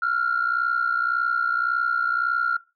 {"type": "tone pair together", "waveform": "sine", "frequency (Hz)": [1360.2, 1422], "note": ["F6", "F6"], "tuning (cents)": [-46, 31], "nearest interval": "minor second", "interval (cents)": 77, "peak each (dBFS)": -22, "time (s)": [0.02, 2.57], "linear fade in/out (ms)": 5, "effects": ["noise-tail reverb RT60 0.3 s tail -23 dB re dry", "tanh soft clip ceiling -14 dBFS"]}